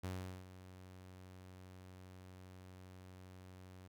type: tone with ADSR envelope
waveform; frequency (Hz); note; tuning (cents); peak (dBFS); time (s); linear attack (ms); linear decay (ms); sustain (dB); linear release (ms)
sawtooth; 92.5; F#2; 0; -36; 0.03-3.88; 12; 400; -14; 13
effects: none